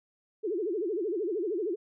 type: tone with vibrato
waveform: sine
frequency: 384.8 Hz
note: G4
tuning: 32 cents flat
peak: -28 dBFS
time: 0.43-1.76 s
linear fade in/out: 20 ms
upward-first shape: sine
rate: 13 Hz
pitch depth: 260 cents each way
effects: none